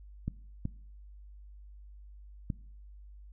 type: clicks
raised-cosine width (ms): 5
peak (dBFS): -20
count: 3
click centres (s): 0.28 / 0.654 / 2.502
effects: noise-tail reverb RT60 0.6 s tail -21 dB re dry + added 50 Hz sine -48 dBFS peak until 3.32 s